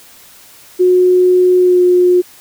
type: tone with pitch glide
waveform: sine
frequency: 363.9 to 359.1 Hz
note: F#4 to F4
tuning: -29 to +48 cents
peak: -6 dBFS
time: 0.79-2.22 s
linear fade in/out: 20 ms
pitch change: -23 cents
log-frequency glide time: 1.58-1.8 s
effects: white hiss -41 dBFS RMS until 2.4 s